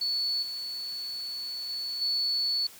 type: tone with level steps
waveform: sine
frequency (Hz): 4435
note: C#8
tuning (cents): 0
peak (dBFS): -26 / -33 / -31 / -25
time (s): 0.01-2.67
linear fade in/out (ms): 5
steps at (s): 0.42 / 1.69 / 2.01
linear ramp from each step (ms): 10
effects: white hiss -50 dBFS RMS until 2.79 s